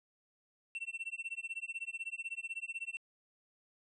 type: tone with tremolo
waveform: triangle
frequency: 2702 Hz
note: E7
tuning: 42 cents sharp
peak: -34 dBFS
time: 0.75-2.97 s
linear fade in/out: 0 ms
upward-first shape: sine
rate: 16 Hz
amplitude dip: 100%
effects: resampled to 22050 Hz